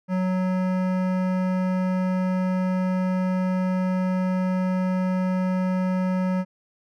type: tone with hard clipping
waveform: sine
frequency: 185 Hz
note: F#3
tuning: in tune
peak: -23 dBFS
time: 0.08-6.45 s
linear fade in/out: 50 ms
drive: 16 dB
effects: none